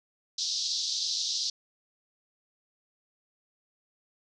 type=band-pass noise; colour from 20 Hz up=white; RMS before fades=-31 dBFS; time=0.38-1.5 s; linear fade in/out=5 ms; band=3700 to 5800 Hz; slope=48 dB/octave; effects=none